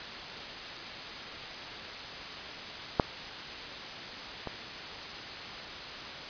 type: clicks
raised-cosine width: 1 ms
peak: -7 / -21 dBFS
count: 2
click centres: 2.998 / 4.473 s
effects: white hiss -40 dBFS RMS until 6.29 s + resampled to 11025 Hz